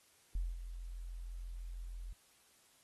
sine tone with ADSR envelope, 43.12 Hz, F1, 21 cents flat, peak -32 dBFS, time 0.35-2.13 s, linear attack 3 ms, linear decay 220 ms, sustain -10 dB, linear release 4 ms, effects white hiss -68 dBFS RMS until 2.83 s + AAC 32 kbps

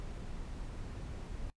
brown noise, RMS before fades -42 dBFS, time 0-1.5 s, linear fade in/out 0 ms, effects noise-tail reverb RT60 0.1 s tail -21 dB re dry + resampled to 22050 Hz

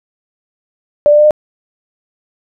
sine tone with pitch steps, 587.3 / 593.4 / 599.6 / 605.9 Hz, D5 / D5 / D5 / D#5, 0 / +18 / +36 / -46 cents, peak -4 dBFS, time 1.06-1.308 s, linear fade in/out 0 ms, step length 62 ms, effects none

